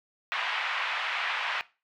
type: band-pass noise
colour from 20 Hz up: white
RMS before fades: -31 dBFS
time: 0.32-1.61 s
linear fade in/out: 0 ms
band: 800 to 2800 Hz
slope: 24 dB/octave
effects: noise-tail reverb RT60 0.3 s tail -19 dB re dry